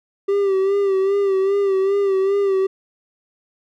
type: tone with vibrato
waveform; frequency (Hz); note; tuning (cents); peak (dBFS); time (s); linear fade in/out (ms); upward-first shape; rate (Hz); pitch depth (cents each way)
triangle; 392; G4; 0; -13; 0.28-2.67; 10; sine; 2.5; 50
effects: none